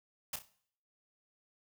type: noise with echo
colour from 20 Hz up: white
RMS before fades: -37 dBFS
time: 0.33-0.36 s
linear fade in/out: 5 ms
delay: 32 ms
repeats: 4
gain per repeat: -9 dB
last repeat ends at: 0.488 s
effects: noise-tail reverb RT60 0.6 s tail -19 dB re dry